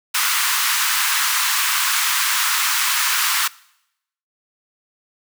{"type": "high-pass noise", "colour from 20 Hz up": "pink", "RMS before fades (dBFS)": -19, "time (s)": [0.14, 3.48], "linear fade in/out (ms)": 10, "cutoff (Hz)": 1000, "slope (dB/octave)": 48, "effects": ["noise-tail reverb RT60 0.8 s tail -22 dB re dry"]}